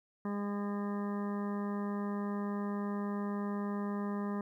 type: harmonic tone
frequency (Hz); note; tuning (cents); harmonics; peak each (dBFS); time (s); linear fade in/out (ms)
203.5; G#3; -35; 1 / 2 / 3 / 4 / 5 / 6 / 8 / 9; -34 / -42 / -48 / -50 / -46 / -48 / -56 / -55; 0.25-4.41; 2
effects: 12-bit